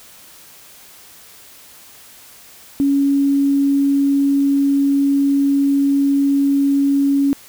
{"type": "tone with quantisation", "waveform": "sine", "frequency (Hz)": 279, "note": "C#4", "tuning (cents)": 11, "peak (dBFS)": -12, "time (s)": [2.8, 7.33], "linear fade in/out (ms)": 0, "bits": 7, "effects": ["white hiss -43 dBFS RMS until 7.48 s"]}